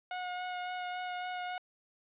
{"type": "tone with vibrato", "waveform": "sawtooth", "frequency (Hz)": 725, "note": "F#5", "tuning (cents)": -35, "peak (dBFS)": -32, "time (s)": [0.11, 1.58], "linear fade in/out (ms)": 2, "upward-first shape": "sine", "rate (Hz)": 3.6, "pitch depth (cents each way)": 12, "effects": ["resampled to 8000 Hz", "12-bit"]}